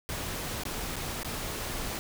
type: noise with dropouts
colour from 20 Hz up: pink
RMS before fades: -35 dBFS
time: 0.09-1.99 s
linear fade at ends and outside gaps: 0 ms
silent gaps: 0.635-0.653 / 0.958-0.965 / 1.231-1.247 s
effects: none